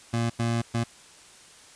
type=tone bursts at uneven times; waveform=25% pulse; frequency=116.54 Hz; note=A#2; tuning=in tune; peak=-20 dBFS; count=3; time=0.13-0.3 / 0.39-0.62 / 0.74-0.84 s; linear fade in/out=10 ms; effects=white hiss -51 dBFS RMS until 1.75 s + resampled to 22050 Hz